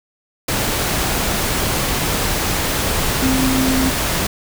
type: tone in noise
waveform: sine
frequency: 261.6 Hz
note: C4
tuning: in tune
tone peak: -16 dBFS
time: 3.22-3.9 s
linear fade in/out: 5 ms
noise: pink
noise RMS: -19 dBFS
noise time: 0.48-4.27 s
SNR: 0 dB
effects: none